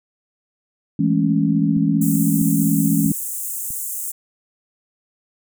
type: chord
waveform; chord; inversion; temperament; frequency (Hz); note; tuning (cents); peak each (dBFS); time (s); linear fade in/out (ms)
sine; A major seventh; second; equal with one note detuned; 164.81 / 207.7 / 223.2 / 277.2; E3 / G#3 / A3 / C#4; 0 / 0 / +25 / 0; -19 / -20 / -24 / -19; 0.99-3.12; 5
type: click train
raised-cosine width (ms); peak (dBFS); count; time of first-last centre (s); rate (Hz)
5; -26; 4; 1.77-3.705; 1.55
type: high-pass noise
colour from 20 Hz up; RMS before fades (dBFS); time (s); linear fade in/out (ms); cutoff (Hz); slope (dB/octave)
pink; -27; 2.01-4.12; 10; 7300; 48
effects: none